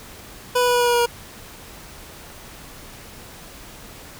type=tone with pitch steps; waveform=25% pulse; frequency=494.8 / 492 / 489.1 / 486.3 / 483.5 / 480.7 / 477.9 / 475.2 Hz; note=B4 / B4 / B4 / B4 / B4 / B4 / A#4 / A#4; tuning=+3 / -7 / -17 / -27 / -37 / -47 / +43 / +33 cents; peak=-12 dBFS; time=0.55-1.062 s; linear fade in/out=10 ms; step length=64 ms; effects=pink hiss -41 dBFS RMS until 4.19 s